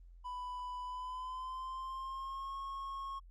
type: tone with pitch glide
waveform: triangle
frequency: 994 to 1090.2 Hz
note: B5 to C#6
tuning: +11 to -29 cents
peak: -38 dBFS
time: 0.24-3.2 s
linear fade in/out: 20 ms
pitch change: +160 cents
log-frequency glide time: 0.82-2.56 s
effects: added 43 Hz sine -53 dBFS peak until 3.3 s + Opus 32 kbps